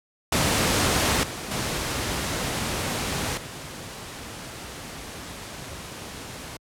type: noise with level steps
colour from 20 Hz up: pink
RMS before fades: -21 / -33 / -27 / -37 dBFS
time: 0.32-6.57 s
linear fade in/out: 5 ms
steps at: 1.23 / 1.51 / 3.37 s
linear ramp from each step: 5 ms
effects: high-pass 60 Hz 12 dB/octave + low-pass 11000 Hz 12 dB/octave